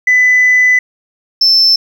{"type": "tone pair in turn", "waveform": "sine", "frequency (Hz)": [2000, 5309], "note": ["B6", "E8"], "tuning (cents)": [21, 11], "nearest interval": "octave + perfect fourth", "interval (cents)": 1690, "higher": "second", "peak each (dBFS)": -4, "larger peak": "neither", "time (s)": [[0.07, 0.79], [1.41, 1.76]], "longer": "first", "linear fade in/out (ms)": 5, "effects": ["tanh soft clip ceiling -3 dBFS", "7-bit"]}